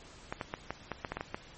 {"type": "clicks", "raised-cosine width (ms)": 0.5, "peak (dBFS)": -19, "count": 10, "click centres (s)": [0.325, 0.412, 0.539, 0.706, 0.917, 1.048, 1.12, 1.17, 1.209, 1.345], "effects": ["pink hiss -53 dBFS RMS until 1.57 s", "MP3 32 kbps"]}